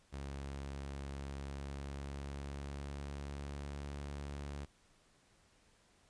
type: tone with pitch glide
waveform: sawtooth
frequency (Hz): 69.3 to 71.17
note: C#2 to C#2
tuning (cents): 0 to +46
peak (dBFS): -38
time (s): 0.12-4.66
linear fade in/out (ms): 20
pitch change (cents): +46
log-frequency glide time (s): 1.37-3.87
effects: pink hiss -69 dBFS RMS until 6.09 s + resampled to 22050 Hz